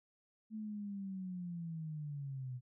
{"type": "linear sweep", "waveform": "sine", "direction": "down", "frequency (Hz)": [220, 122.8], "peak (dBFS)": -40, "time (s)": [0.5, 2.61], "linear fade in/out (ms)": 50, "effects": []}